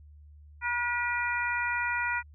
harmonic tone with a mistuned harmonic, 480.7 Hz, B4, 47 cents flat, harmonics 2 / 3 / 4 / 5, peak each -33 / -31 / -33 / -34 dBFS, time 0.61-2.23 s, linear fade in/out 50 ms, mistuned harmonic 4, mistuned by +15 cents, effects added 74 Hz sine -49 dBFS peak until 2.34 s

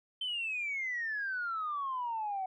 sine exponential sweep, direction down, 3109 to 743 Hz, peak -32 dBFS, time 0.21-2.46 s, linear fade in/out 5 ms, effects tanh soft clip ceiling -28 dBFS

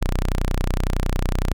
sawtooth tone, 30.87 Hz, B0, in tune, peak -15 dBFS, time 0.01-1.53 s, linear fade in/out 10 ms, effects none

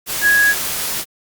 sine tone in noise, 1661.2 Hz, G#6, in tune, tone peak -10 dBFS, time 0.21-0.55 s, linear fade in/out 50 ms, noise white, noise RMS -22 dBFS, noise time 0.06-1.05 s, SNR +9 dB, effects Opus 48 kbps

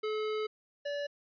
square tone pair in turn, 430 / 576 Hz, A4 / D5, -40 / -34 cents, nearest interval perfect fourth, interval 506 cents, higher second, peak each -32 / -34 dBFS, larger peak first, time 0.03-0.47 / 0.85-1.07 s, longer first, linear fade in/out 10 ms, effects resampled to 11025 Hz

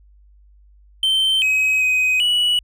triangle tone with pitch steps, 3107 / 2539 / 2514 / 2939 Hz, G7 / D#7 / D#7 / F#7, -16 / +34 / +17 / -12 cents, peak -13 dBFS, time 1.03-2.59 s, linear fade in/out 2 ms, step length 390 ms, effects added 50 Hz sine -47 dBFS peak until 2.63 s

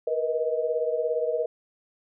sine tone cluster, 469 / 486.2 / 631 Hz, A#4 / B4 / D#5, +11 / -27 / +24 cents, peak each -28 dBFS, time 0.07-1.46 s, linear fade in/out 5 ms, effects none

